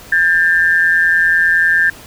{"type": "tone pair together", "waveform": "sine", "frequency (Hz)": [1608.2, 1778], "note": ["G6", "A6"], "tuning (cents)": [44, 18], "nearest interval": "major second", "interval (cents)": 174, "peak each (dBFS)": -12, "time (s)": [0.12, 1.9], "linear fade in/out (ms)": 5, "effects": ["pink hiss -37 dBFS RMS until 2.06 s"]}